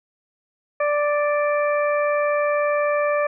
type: harmonic tone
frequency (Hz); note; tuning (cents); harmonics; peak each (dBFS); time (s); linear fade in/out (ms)
587.3; D5; 0; 1 / 2 / 3 / 4; -19 / -25 / -29 / -31; 0.8-3.27; 5
effects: none